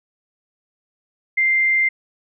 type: tone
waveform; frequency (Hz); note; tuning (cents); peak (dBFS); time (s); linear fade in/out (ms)
sine; 2093; C7; 0; -14; 1.37-1.89; 10
effects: none